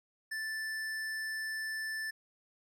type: tone with hard clipping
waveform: triangle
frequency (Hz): 1760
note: A6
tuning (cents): 0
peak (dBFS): -37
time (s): 0.31-2.11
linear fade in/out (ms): 10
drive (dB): 17
effects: none